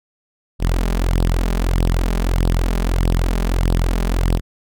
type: tone with flanger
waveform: sawtooth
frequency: 43.22 Hz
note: F1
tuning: 17 cents flat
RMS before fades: -17 dBFS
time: 0.59-4.41 s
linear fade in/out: 50 ms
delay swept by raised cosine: 0.22 to 5.02 ms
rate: 1.6 Hz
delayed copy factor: +0.75
effects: none